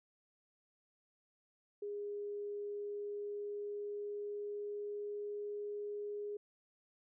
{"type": "tone with pitch glide", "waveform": "sine", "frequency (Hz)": [410.3, 413.2], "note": ["G#4", "G#4"], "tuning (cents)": [-21, -9], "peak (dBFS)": -39, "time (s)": [1.82, 6.37], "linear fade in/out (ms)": 5, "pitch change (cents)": 12, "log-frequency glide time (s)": [2.56, 5.44], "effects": []}